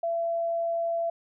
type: tone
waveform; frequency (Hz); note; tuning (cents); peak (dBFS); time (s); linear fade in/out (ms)
sine; 673; E5; +36; -25; 0.03-1.1; 5
effects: none